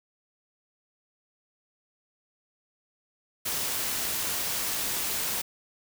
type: noise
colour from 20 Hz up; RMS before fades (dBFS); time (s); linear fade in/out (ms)
white; -30; 3.45-5.42; 10
effects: none